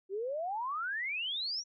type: exponential sweep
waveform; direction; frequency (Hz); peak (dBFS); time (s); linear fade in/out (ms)
sine; up; 370 to 5920; -33; 0.09-1.64; 50
effects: none